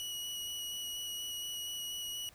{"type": "tone with vibrato", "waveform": "sawtooth", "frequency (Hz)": 2921, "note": "F#7", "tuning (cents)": -23, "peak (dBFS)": -35, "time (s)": [0, 2.29], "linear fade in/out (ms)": 0, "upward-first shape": "square", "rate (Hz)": 4.2, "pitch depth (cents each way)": 9, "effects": ["pink hiss -61 dBFS RMS until 2.34 s"]}